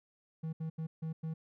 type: tone bursts at uneven times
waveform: triangle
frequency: 160.1 Hz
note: D#3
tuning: 50 cents sharp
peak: -33 dBFS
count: 5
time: 0.43-0.53 / 0.6-0.7 / 0.78-0.87 / 1.02-1.13 / 1.23-1.34 s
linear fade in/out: 10 ms
effects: none